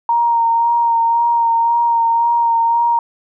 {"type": "tone with vibrato", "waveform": "sine", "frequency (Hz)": 931, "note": "A#5", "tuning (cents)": -2, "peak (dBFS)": -11, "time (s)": [0.09, 2.99], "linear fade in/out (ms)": 2, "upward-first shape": "sine", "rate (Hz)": 1.9, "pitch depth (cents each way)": 20, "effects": []}